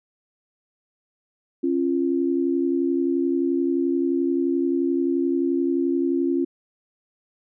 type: tone pair together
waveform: sine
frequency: 273 / 344.5 Hz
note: C#4 / F4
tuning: -26 / -24 cents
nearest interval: major third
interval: 402 cents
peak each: -22 dBFS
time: 1.63-6.45 s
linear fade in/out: 10 ms
effects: none